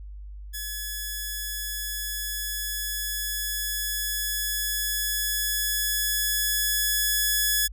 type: tone with level ramp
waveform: 5% pulse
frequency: 1700 Hz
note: G#6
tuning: 40 cents sharp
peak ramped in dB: -21 to -10 dBFS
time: 0.53-7.68 s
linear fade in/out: 20 ms
effects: added 50 Hz sine -37 dBFS peak until 7.72 s